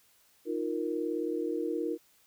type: chord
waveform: sine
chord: Eb suspended second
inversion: none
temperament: just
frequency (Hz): 311.1 / 350 / 466.7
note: Eb4 / F4 / Bb4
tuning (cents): 0 / +4 / +2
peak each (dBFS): -34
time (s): 0.45-1.98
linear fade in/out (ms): 50
effects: white hiss -65 dBFS RMS until 2.26 s